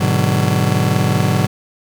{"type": "chord", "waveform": "40% pulse", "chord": "G# half-diminished seventh", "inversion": "none", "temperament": "just", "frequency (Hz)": [103.83, 124.59, 149.51, 186.89], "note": ["G#2", "B2", "D3", "F#3"], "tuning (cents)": [0, 16, 31, 18], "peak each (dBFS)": -18, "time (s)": [0, 1.47], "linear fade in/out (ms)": 10, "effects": []}